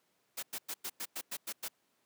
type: noise bursts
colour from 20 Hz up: white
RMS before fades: -39 dBFS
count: 9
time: 0.37-1.684 s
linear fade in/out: 10 ms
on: 58 ms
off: 99 ms
effects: pink hiss -75 dBFS RMS until 2.05 s + high-pass 200 Hz 12 dB/octave